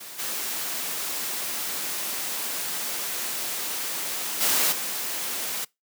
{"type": "noise with level steps", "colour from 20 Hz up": "white", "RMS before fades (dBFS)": [-40, -30, -22, -30], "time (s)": [0, 5.65], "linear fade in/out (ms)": 10, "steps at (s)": [0.18, 4.4, 4.71], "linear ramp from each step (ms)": 20, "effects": ["noise-tail reverb RT60 0.2 s tail -24 dB re dry", "high-pass 200 Hz 12 dB/octave"]}